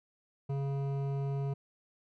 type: tone with hard clipping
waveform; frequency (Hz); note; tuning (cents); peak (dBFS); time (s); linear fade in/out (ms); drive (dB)
sine; 138.59; C#3; 0; -33; 0.49-1.54; 10; 12
effects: none